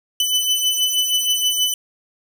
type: beating tone pair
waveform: sawtooth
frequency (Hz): 2996 / 3002.3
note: F#7 / F#7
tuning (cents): +21 / +25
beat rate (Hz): 6.3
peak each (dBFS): -19 / -15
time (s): 0.2-1.74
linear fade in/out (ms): 2
effects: none